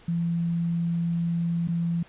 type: tone with dropouts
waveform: sine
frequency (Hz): 169.3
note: E3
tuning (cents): +46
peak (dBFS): -23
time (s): 0.08-2.03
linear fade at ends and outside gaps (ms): 5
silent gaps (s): 1.675-1.685
effects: pink hiss -53 dBFS RMS until 2.08 s + resampled to 8000 Hz